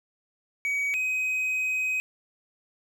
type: tone pair in turn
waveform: triangle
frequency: 2263 / 2520 Hz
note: C#7 / D#7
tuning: +35 / +21 cents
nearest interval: major second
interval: 186 cents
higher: second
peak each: -23 dBFS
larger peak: neither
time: 0.65-0.94 / 0.94-2 s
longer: second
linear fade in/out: 0 ms
effects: none